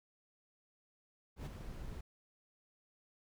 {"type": "noise with ADSR envelope", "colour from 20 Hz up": "brown", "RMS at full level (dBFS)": -40, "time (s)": [1.36, 2.01], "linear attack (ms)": 97, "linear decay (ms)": 21, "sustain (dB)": -6, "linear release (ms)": 6, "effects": []}